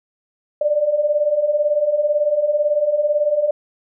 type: beating tone pair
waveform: sine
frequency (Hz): 579 / 597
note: D5 / D5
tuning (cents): -25 / +28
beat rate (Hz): 18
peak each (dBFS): -21 / -16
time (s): 0.61-3.51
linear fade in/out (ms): 5
effects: none